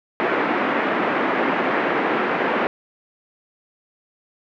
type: band-pass noise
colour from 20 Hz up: pink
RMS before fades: -21 dBFS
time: 0.2-2.67 s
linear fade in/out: 0 ms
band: 240 to 2200 Hz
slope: 24 dB/octave
effects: none